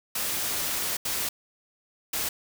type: noise bursts at uneven times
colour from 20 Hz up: white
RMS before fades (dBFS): -29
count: 3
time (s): 0.15-0.97 / 1.05-1.29 / 2.13-2.29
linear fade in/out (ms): 5
effects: none